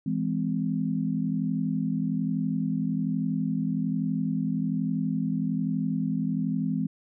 sine chord, E augmented, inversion none, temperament just, 164.81 / 206 / 257.5 Hz, E3 / G#3 / B#3, 0 / -14 / -28 cents, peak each -29 dBFS, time 0.06-6.87 s, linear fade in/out 5 ms, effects none

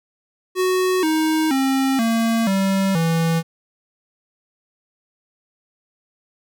square tone with pitch steps, 370 / 314.7 / 267.7 / 227.8 / 193.75 / 164.82 Hz, F#4 / D#4 / C4 / A#3 / G3 / E3, 0 / +20 / +40 / -40 / -20 / 0 cents, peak -17 dBFS, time 0.55-3.43 s, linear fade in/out 50 ms, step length 480 ms, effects none

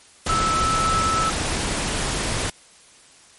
sine tone in noise, 1311 Hz, E6, 10 cents flat, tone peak -19 dBFS, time 0.29-1.3 s, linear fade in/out 5 ms, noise pink, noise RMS -24 dBFS, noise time 0.26-2.5 s, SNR +2 dB, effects white hiss -50 dBFS RMS until 3.38 s + MP3 48 kbps

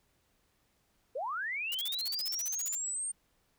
sine linear sweep, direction up, 462.4 to 8820 Hz, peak -33 dBFS, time 1.15-3.12 s, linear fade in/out 10 ms
blue noise bursts, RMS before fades -39 dBFS, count 16, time 1.72-2.75 s, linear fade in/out 0 ms, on 25 ms, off 42 ms
effects pink hiss -73 dBFS RMS until 3.58 s

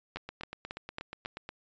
two click trains, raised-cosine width 0.3 ms, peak -20 / -24 dBFS, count 5 / 12, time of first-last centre 0.16-1.259 / 0.17-1.491 s, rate 3.64 / 8.33 Hz, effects resampled to 16000 Hz

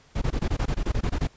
brown noise bursts, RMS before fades -24 dBFS, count 13, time 0.15-1.274 s, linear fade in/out 10 ms, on 68 ms, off 20 ms, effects pink hiss -57 dBFS RMS until 1.36 s + resampled to 16000 Hz

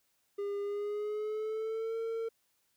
triangle tone with pitch glide, 404.2 to 453.7 Hz, G#4 to A#4, -47 to -47 cents, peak -31 dBFS, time 0.38-2.29 s, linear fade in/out 10 ms, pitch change +200 cents, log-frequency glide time 0.61-1.97 s, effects white hiss -75 dBFS RMS until 2.76 s

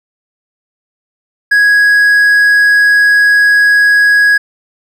triangle tone, 1661.2 Hz, G#6, in tune, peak -3 dBFS, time 1.51-4.38 s, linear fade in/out 10 ms, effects none

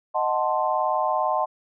sine chord, D# diminished seventh, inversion none, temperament equal, 622.3 / 740 / 880 / 1046.5 Hz, D#5 / F#5 / A5 / C6, 0 / 0 / 0 / 0 cents, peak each -26 dBFS, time 0.14-1.46 s, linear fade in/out 20 ms, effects none

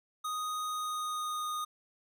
square tone with pitch glide, 1244.5 to 1232.3 Hz, D#6 to D#6, 0 to -17 cents, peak -34 dBFS, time 0.24-1.65 s, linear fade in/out 10 ms, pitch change -17 cents, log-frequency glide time 0.67-1.46 s, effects none

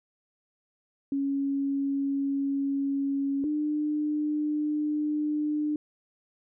sine tone pair in turn, 277.2 / 300.2 Hz, C#4 / D4, 0 / +38 cents, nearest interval minor second, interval 138 cents, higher second, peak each -25 dBFS, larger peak neither, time 1.12-3.44 / 3.44-5.76 s, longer neither, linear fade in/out 2 ms, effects none

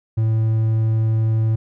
triangle tone, 111 Hz, A2, 16 cents sharp, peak -13 dBFS, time 0.17-1.56 s, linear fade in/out 10 ms, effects none

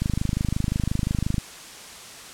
click train, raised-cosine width 5 ms, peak -11 dBFS, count 36, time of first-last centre 0.02-1.382 s, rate 25.7 Hz, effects white hiss -41 dBFS RMS until 2.33 s + low-pass 9000 Hz 12 dB/octave

